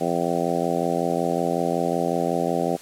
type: harmonic tone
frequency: 85.4 Hz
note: F2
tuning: 38 cents flat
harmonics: 2 / 3 / 4 / 5 / 6 / 7 / 8 / 9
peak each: -29 / -29 / -29 / -29 / -29 / -29 / -29 / -29 dBFS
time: 0-2.77 s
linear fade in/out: 20 ms
effects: white hiss -44 dBFS RMS until 2.81 s + low-pass 11000 Hz 12 dB/octave